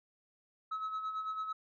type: tone with tremolo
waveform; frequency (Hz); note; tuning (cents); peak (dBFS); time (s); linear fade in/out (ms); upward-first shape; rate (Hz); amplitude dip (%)
sine; 1288; E6; -41; -31; 0.71-1.53; 10; sine; 9; 60
effects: tanh soft clip ceiling -33 dBFS